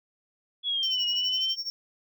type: linear two-way sweep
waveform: sine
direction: down then up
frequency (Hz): 3401 to 2885 to 3141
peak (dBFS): -25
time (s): 0.63-1.56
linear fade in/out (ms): 50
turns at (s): 1.06
type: tone with tremolo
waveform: triangle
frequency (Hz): 5490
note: F8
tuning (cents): -31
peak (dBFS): -27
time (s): 0.83-1.7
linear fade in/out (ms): 0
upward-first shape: sine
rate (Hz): 12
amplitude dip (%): 85
effects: none